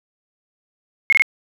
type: tone bursts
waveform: sine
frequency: 2167 Hz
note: C#7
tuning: 40 cents flat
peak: -10 dBFS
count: 3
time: 1.1-1.221 s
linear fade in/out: 0 ms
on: 25 ms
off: 23 ms
effects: none